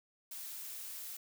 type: noise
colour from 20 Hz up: blue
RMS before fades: -45 dBFS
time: 0.31-1.17 s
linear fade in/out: 5 ms
effects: none